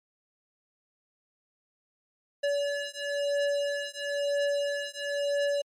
square beating tone pair, 571 / 572 Hz, D5 / D5, -49 / -46 cents, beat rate 1 Hz, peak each -31 dBFS, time 2.43-5.62 s, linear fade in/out 10 ms, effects low-pass 7000 Hz 12 dB/octave + MP3 64 kbps

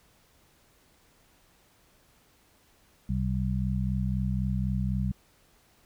harmonic tone, 63.9 Hz, C2, 40 cents flat, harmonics 1 / 2 / 3, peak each -30 / -30 / -30 dBFS, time 3.09-5.12 s, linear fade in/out 5 ms, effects pink hiss -63 dBFS RMS until 5.85 s

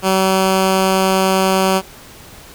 10% pulse tone, 190 Hz, F#3, 46 cents sharp, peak -4 dBFS, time 0.02-1.82 s, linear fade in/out 50 ms, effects pink hiss -39 dBFS RMS until 2.54 s

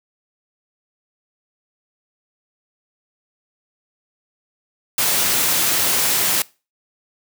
white noise, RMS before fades -18 dBFS, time 4.98-6.42 s, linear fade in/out 2 ms, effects noise-tail reverb RT60 0.3 s tail -22 dB re dry + high-pass 100 Hz 12 dB/octave

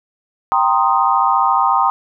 sine chord, C minor seventh, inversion second, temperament equal, 784 / 932.3 / 1046.5 / 1244.5 Hz, G5 / Bb5 / C6 / Eb6, 0 / 0 / 0 / 0 cents, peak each -17 dBFS, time 0.52-1.9 s, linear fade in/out 0 ms, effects none

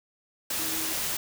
sine tone in noise, 320 Hz, D#4, 49 cents sharp, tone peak -38 dBFS, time 0.59-0.93 s, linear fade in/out 5 ms, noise white, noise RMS -30 dBFS, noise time 0.5-1.17 s, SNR -11 dB, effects none

